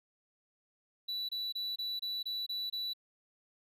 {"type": "tone bursts", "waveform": "triangle", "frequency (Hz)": 3951, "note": "B7", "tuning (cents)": 0, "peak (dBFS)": -33, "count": 8, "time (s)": [1.08, 2.935], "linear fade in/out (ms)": 10, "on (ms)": 210, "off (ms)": 25, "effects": []}